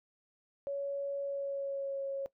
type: tone with pitch glide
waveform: sine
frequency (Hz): 560 to 548.5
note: C#5 to C#5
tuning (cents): +18 to -18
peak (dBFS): -33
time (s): 0.67-2.26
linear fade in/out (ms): 0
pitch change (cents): -36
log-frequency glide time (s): 1.22-2.03
effects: noise-tail reverb RT60 0.1 s tail -19 dB re dry